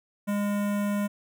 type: tone with notch filter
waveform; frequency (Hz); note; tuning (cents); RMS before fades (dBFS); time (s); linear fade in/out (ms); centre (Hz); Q
square; 204.3; G#3; -28; -27; 0.27-1.08; 20; 4500; 0.76
effects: none